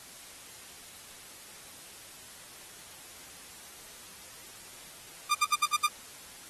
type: tone bursts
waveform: sawtooth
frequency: 1201 Hz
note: D6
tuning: 38 cents sharp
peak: -19 dBFS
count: 6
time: 5.31-5.867 s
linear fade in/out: 5 ms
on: 32 ms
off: 73 ms
effects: white hiss -49 dBFS RMS until 6.49 s + AAC 32 kbps